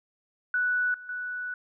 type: tone with level steps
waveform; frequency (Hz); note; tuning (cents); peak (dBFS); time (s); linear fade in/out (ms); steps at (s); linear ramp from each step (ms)
sine; 1480; F#6; 0; -23 / -41 / -31; 0.54-1.54; 2; 0.94 / 1.09; 2
effects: none